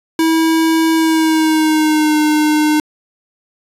square tone with pitch glide, 324 to 304.1 Hz, E4 to D#4, -30 to -40 cents, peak -11 dBFS, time 0.19-2.8 s, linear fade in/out 2 ms, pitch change -110 cents, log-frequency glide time 0.95-2.18 s, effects resampled to 32000 Hz

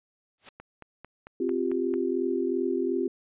white noise with exponential growth, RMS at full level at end -37 dBFS, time 0.38-0.49 s, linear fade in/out 1 ms, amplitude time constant 22 ms
click train, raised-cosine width 0.5 ms, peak -28 dBFS, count 7, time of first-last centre 0.6-1.939 s, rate 4.48 Hz
sine chord, C suspended fourth, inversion none, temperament equal, 261.6 / 349.2 / 392 Hz, C4 / F4 / G4, 0 / 0 / 0 cents, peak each -30 / -28 / -29 dBFS, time 1.4-3.08 s, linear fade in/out 5 ms
effects resampled to 8000 Hz

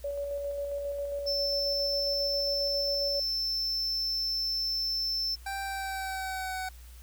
sine tone with tremolo, 568 Hz, C#5, 42 cents sharp, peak -30 dBFS, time 0.04-3.2 s, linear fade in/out 5 ms, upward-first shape square, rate 7.4 Hz, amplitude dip 25%
triangle tone, 5320 Hz, E8, 15 cents sharp, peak -27 dBFS, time 1.26-5.36 s, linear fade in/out 20 ms
25% pulse tone with pitch glide, 784 to 749.9 Hz, G5 to F#5, 0 to +23 cents, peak -29 dBFS, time 5.46-6.69 s, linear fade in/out 5 ms, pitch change -77 cents, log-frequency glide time 5.62-6.58 s
effects added 60 Hz sine -46 dBFS peak until 7.02 s + white hiss -57 dBFS RMS until 7.02 s

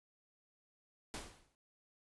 pink noise with exponential decay, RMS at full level -41 dBFS, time 1.14-1.55 s, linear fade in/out 0 ms, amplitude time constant 87 ms, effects resampled to 24000 Hz

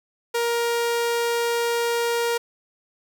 sawtooth tone, 470 Hz, A#4, 14 cents sharp, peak -17 dBFS, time 0.34-2.38 s, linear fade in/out 10 ms, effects none

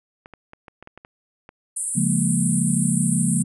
clicks, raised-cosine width 0.5 ms, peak -26 dBFS, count 9, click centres 0.259 / 0.337 / 0.534 / 0.682 / 0.826 / 0.874 / 0.976 / 1.049 / 1.491 s
white band-pass noise, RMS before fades -27 dBFS, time 1.76-3.43 s, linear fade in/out 10 ms, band 8200 to 10000 Hz, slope 96 dB/octave
sine chord, Bb minor seventh, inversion first, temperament equal with one note detuned, 140.44 / 174.61 / 207.7 / 233.1 Hz, Db3 / F3 / Ab3 / Bb3, +23 / 0 / 0 / 0 cents, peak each -25 / -22 / -25 / -24 dBFS, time 1.95-3.44 s, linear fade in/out 20 ms
effects none

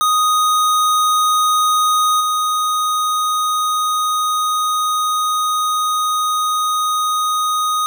square tone with level steps, 1244.5 Hz, D#6, in tune, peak -13 / -16 dBFS, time 0.01-7.86 s, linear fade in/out 0 ms, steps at 2.2 s, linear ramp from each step 10 ms, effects none

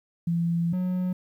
sine / triangle tone pair in turn, 169.2 / 182.39 Hz, E3 / F#3, +45 / -25 cents, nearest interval minor second, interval 130 cents, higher second, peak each -22 dBFS, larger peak neither, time 0.27-0.73 / 0.73-1.13 s, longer first, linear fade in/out 5 ms, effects 10-bit

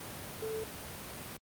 sine tone in noise, 440 Hz, A4, in tune, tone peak -35 dBFS, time 0.42-0.64 s, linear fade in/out 5 ms, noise pink, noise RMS -43 dBFS, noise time 0-1.37 s, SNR +5 dB, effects high-pass 80 Hz 12 dB/octave + Opus 32 kbps

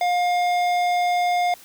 sine tone with tanh clipping, 710 Hz, F5, 28 cents sharp, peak -20 dBFS, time 0.01-1.54 s, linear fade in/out 2 ms, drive 15 dB, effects white hiss -47 dBFS RMS until 1.64 s

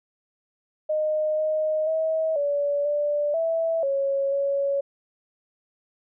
sine tone with pitch steps, 616 / 621 / 639 / 574 / 587 / 657 / 551 / 558 Hz, D#5 / D#5 / D#5 / D5 / D5 / E5 / C#5 / C#5, -17 / -3 / +46 / -40 / -1 / -6 / -11 / +11 cents, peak -21 dBFS, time 0.89-4.81 s, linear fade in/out 10 ms, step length 490 ms, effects none

